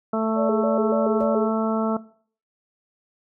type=harmonic tone; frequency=221.1 Hz; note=A3; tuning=9 cents sharp; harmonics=1 / 2 / 3 / 4 / 5 / 6; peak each=-24 / -27 / -26 / -33 / -34 / -30 dBFS; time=0.13-1.97 s; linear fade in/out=5 ms
type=tone with vibrato; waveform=sine; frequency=493.9 Hz; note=B4; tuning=in tune; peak=-21 dBFS; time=0.35-1.5 s; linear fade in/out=50 ms; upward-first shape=square; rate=3.5 Hz; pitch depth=270 cents each way
type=noise with exponential decay; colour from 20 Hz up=brown; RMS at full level=-35 dBFS; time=1.2-1.33 s; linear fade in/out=5 ms; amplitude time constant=28 ms
effects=noise-tail reverb RT60 0.5 s tail -19 dB re dry